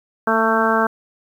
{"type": "harmonic tone with a mistuned harmonic", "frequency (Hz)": 223, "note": "A3", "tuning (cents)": 23, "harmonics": [1, 2, 3, 4, 5, 6, 7], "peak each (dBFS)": [-22, -22, -22, -22, -22, -22, -22], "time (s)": [0.27, 0.87], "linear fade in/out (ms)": 5, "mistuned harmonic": 1, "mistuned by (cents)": 18, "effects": ["8-bit"]}